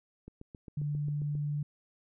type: click train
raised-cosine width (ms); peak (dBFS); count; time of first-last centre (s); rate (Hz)
3; -33; 9; 0.28-1.352; 7.46
type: tone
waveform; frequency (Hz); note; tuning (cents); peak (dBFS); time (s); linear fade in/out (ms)
sine; 146.83; D3; 0; -30; 0.77-1.63; 5
effects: none